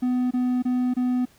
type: tone bursts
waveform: triangle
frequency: 250 Hz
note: B3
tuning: 21 cents sharp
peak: -18 dBFS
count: 4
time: 0.02-1.255 s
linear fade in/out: 10 ms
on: 290 ms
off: 25 ms
effects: pink hiss -57 dBFS RMS until 1.38 s